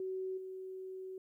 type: tone with level steps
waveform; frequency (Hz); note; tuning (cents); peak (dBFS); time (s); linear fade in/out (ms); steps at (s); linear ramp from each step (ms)
sine; 376.3; F#4; +29; -36 / -42; 0-1.18; 2; 0.37; 10
effects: 13-bit